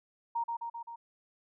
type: tone with echo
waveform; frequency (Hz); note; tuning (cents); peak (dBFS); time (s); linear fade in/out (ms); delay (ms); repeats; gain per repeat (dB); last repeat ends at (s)
sine; 932.3; A#5; 0; -29; 0.35-0.44; 10; 130; 4; -3; 0.96
effects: none